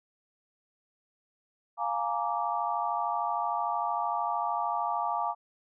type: chord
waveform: sine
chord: Bb dominant seventh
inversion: second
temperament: just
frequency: 699.2 / 839.1 / 932.3 / 1165.4 Hz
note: F5 / Ab5 / Bb5 / D6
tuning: +2 / +18 / 0 / -14 cents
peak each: -33 dBFS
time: 1.77-5.35 s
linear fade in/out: 50 ms
effects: none

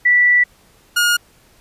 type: tone pair in turn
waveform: sine / sawtooth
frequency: 1962 / 1429.7 Hz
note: B6 / F6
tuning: -12 / +40 cents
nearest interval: perfect fourth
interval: 548 cents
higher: first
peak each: -9 dBFS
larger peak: neither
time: 0.05-0.44 / 0.96-1.17 s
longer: first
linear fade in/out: 10 ms
effects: pink hiss -52 dBFS RMS until 1.6 s + resampled to 32000 Hz

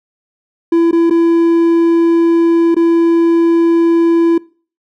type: tone with dropouts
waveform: triangle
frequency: 335.1 Hz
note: E4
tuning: 29 cents sharp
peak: -5 dBFS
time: 0.72-4.38 s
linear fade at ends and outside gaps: 5 ms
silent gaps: 0.912-0.928 / 1.099-1.107 / 2.746-2.765 s
effects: noise-tail reverb RT60 0.4 s tail -23 dB re dry

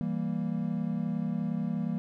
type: chord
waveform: triangle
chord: E diminished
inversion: none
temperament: equal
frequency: 164.81 / 196 / 233.1 Hz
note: E3 / G3 / Bb3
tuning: 0 / 0 / 0 cents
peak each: -31 dBFS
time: 0.01-1.98 s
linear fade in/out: 0 ms
effects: none

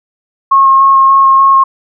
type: tone with vibrato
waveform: sine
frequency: 1082 Hz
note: C#6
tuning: 42 cents flat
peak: -3 dBFS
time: 0.51-1.64 s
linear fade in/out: 10 ms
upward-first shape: square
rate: 3.4 Hz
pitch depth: 9 cents each way
effects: none

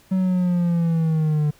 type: linear sweep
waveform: triangle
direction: down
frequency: 189.3 to 147.9 Hz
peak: -15 dBFS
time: 0.11-1.51 s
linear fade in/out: 10 ms
effects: pink hiss -54 dBFS RMS until 1.59 s

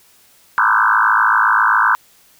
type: tone with frequency modulation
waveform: sine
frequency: 1256 Hz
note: D#6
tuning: 16 cents sharp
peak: -10 dBFS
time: 0.58-1.95 s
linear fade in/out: 0 ms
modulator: 53.8 Hz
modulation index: 6
effects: white hiss -51 dBFS RMS until 2.39 s

